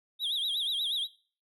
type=tone with vibrato; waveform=triangle; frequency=3534 Hz; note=A7; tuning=7 cents sharp; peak=-27 dBFS; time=0.19-1.08 s; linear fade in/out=50 ms; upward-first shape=sine; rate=8.3 Hz; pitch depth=180 cents each way; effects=noise-tail reverb RT60 0.4 s tail -18 dB re dry